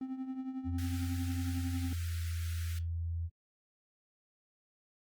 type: tone with tremolo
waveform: triangle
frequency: 261.6 Hz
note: C4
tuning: in tune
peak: -32 dBFS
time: 0.01-1.93 s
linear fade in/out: 2 ms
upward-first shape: triangle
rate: 11 Hz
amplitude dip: 70%
type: tone with pitch glide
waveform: sine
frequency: 87.4 to 83.79 Hz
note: F2 to E2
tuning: +2 to +29 cents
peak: -33 dBFS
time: 0.64-3.3 s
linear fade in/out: 50 ms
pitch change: -73 cents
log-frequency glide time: 1.58-2.24 s
type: high-pass noise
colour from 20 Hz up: pink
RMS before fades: -50 dBFS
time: 0.78-2.79 s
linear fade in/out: 5 ms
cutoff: 1300 Hz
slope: 96 dB/octave
effects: Opus 32 kbps